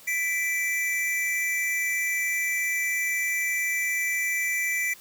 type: tone pair together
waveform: square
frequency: 1985.1 / 2333 Hz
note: B6 / D7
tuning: +8 / -12 cents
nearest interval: minor third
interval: 280 cents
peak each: -28 dBFS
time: 0.07-4.94 s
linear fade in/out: 10 ms
effects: white hiss -50 dBFS RMS until 5 s